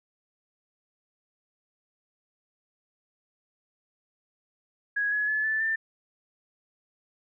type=tone with pitch steps; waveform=sine; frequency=1661.2 / 1691.2 / 1721.8 / 1752.9 / 1784.5 Hz; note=G#6 / G#6 / A6 / A6 / A6; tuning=0 / +31 / -38 / -7 / +24 cents; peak=-24 dBFS; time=4.96-5.76 s; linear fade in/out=10 ms; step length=160 ms; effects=none